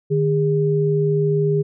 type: tone pair together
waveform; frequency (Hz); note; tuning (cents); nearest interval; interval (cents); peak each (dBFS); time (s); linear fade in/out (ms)
sine; 152.34 / 406.7; D#3 / G#4; -36 / -36; octave + perfect fourth; 1700; -18; 0.1-1.63; 20
effects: none